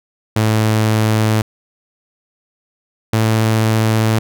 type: tone pair in turn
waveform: sawtooth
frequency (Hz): 109.1 / 110.62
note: A2 / A2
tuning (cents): -14 / +10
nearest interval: unison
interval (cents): 24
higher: second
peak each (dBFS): -8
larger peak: neither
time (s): 0.36-1.42 / 3.13-4.19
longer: neither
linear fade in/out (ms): 5
effects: none